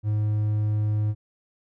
triangle tone, 106 Hz, G#2, 36 cents sharp, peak -19 dBFS, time 0.03-1.15 s, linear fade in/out 50 ms, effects none

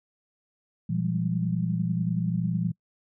sine tone cluster, 118.8 / 170.5 / 189.1 / 199.9 Hz, A#2 / F3 / F#3 / G3, +33 / -41 / +38 / +34 cents, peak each -30 / -26 / -35 / -33 dBFS, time 0.89-2.72 s, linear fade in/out 10 ms, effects noise-tail reverb RT60 0.1 s tail -25 dB re dry

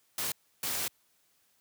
white noise bursts at uneven times, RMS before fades -33 dBFS, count 2, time 0.18-0.32 / 0.63-0.88 s, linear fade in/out 2 ms, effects white hiss -70 dBFS RMS until 1.6 s + high-pass 60 Hz 12 dB/octave

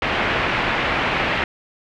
white low-pass noise, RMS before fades -21 dBFS, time 0.02-1.44 s, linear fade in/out 2 ms, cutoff 2600 Hz, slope 24 dB/octave, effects none

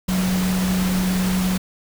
sine tone in noise, 185 Hz, F#3, in tune, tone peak -18 dBFS, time 0.08-1.58 s, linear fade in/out 10 ms, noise pink, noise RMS -27 dBFS, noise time 0.08-1.58 s, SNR +6 dB, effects none

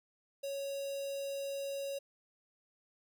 square tone with notch filter, 554.4 Hz, C#5, in tune, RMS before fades -39 dBFS, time 0.43-1.99 s, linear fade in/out 10 ms, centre 1700 Hz, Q 1.8, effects none

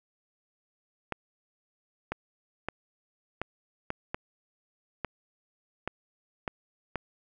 clicks, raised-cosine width 0.5 ms, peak -16 dBFS, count 10, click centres 1.123 / 2.12 / 2.686 / 3.416 / 3.904 / 4.145 / 5.047 / 5.876 / 6.478 / 6.957 s, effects none

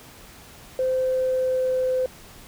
sine tone with pitch glide, 517 to 512.8 Hz, C5 to C5, -21 to -35 cents, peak -19 dBFS, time 0.79-2.06 s, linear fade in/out 2 ms, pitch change -14 cents, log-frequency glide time 0.94-1.94 s, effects tanh soft clip ceiling -15 dBFS + pink hiss -46 dBFS RMS until 2.47 s

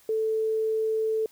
sine tone, 440 Hz, A4, in tune, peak -23 dBFS, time 0.09-1.26 s, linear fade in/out 2 ms, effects white hiss -58 dBFS RMS until 1.31 s

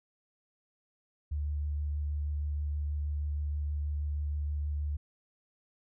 sine tone with vibrato, 73.7 Hz, D2, 7 cents sharp, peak -30 dBFS, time 1.31-4.97 s, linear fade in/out 10 ms, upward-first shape sine, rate 6.3 Hz, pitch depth 12 cents each way, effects none

